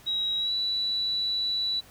sine tone with pitch glide, 3839 to 3947 Hz, B7 to B7, -50 to -2 cents, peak -25 dBFS, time 0.06-1.81 s, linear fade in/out 20 ms, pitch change +48 cents, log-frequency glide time 0.37-0.53 s, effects pink hiss -53 dBFS RMS until 1.9 s

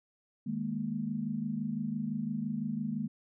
sine chord, D# suspended fourth, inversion none, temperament just, 155.56 / 207.4 / 233.3 Hz, D#3 / G#3 / A#3, 0 / -2 / +2 cents, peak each -39 / -35 / -35 dBFS, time 0.46-3.08 s, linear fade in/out 10 ms, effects none

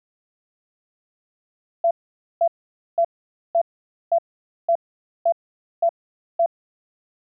sine tone bursts, 676 Hz, E5, 43 cents sharp, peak -14 dBFS, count 9, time 1.84-6.461 s, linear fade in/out 5 ms, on 69 ms, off 500 ms, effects none

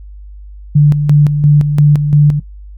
sine tone with tremolo, 147.2 Hz, D3, 4 cents sharp, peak -3 dBFS, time 0.75-2.4 s, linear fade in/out 10 ms, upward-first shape square, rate 2.9 Hz, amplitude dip 55%, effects noise-tail reverb RT60 0.1 s tail -19 dB re dry + added 50 Hz sine -29 dBFS peak until 2.77 s

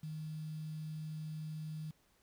sine tone with quantisation, 155.56 Hz, D#3, in tune, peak -40 dBFS, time 0.03-1.91 s, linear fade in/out 5 ms, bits 10, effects pink hiss -72 dBFS RMS until 2.22 s

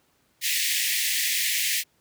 pink high-pass noise, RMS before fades -25 dBFS, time 0.41-1.84 s, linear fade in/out 50 ms, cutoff 1800 Hz, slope 96 dB/octave, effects pink hiss -66 dBFS RMS until 2 s + high-pass 80 Hz 12 dB/octave

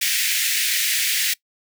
pink high-pass noise, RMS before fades -21 dBFS, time 0.01-1.34 s, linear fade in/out 10 ms, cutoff 1800 Hz, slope 48 dB/octave, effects noise-tail reverb RT60 0.1 s tail -22 dB re dry

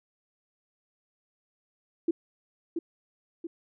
sine tone with echo, 334.9 Hz, E4, 27 cents sharp, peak -21 dBFS, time 2.08-2.11 s, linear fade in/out 5 ms, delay 680 ms, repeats 2, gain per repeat -6 dB, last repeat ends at 3.47 s, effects none

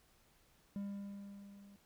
triangle tone with level ramp, 200.2 Hz, G3, 37 cents sharp, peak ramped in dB -36 to -55 dBFS, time 0.76-1.76 s, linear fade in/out 0 ms, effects pink hiss -70 dBFS RMS until 1.85 s

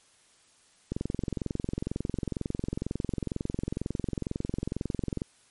click train, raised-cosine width 3 ms, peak -17 dBFS, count 96, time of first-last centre 0.92-5.219 s, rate 22.1 Hz, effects white hiss -62 dBFS RMS until 5.5 s + MP3 48 kbps

